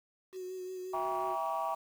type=tone with vibrato; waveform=sine; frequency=370 Hz; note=F#4; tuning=in tune; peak=-38 dBFS; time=0.32-1.37 s; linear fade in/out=50 ms; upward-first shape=sine; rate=5.6 Hz; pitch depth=22 cents each way
type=chord; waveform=sine; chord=E diminished seventh; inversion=none; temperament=just; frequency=659.3 / 791.1 / 949.3 / 1139.2 Hz; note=E5 / G5 / Bb5 / Db6; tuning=0 / +16 / +31 / +47 cents; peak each=-36 dBFS; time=0.93-1.75 s; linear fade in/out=10 ms
effects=tanh soft clip ceiling -25 dBFS + 9-bit